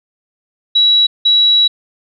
sine tone pair in turn, 3900 / 3900 Hz, B7 / B7, -23 / -23 cents, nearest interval unison, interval 0 cents, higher neither, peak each -7 dBFS, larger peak neither, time 0.75-1.07 / 1.25-1.68 s, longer second, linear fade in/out 10 ms, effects none

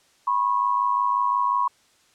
sine tone pair together, 982.4 / 1088 Hz, B5 / C#6, -9 / -33 cents, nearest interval major second, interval 176 cents, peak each -22 dBFS, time 0.27-1.68 s, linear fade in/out 5 ms, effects white hiss -60 dBFS RMS until 2.14 s + low-pass 8000 Hz 12 dB/octave

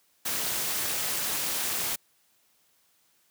white noise with amplitude modulation, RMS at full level -27 dBFS, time 0.25-1.96 s, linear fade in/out 10 ms, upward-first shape sine, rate 240 Hz, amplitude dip 60%, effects white hiss -67 dBFS RMS until 3.3 s + high-pass 80 Hz 12 dB/octave

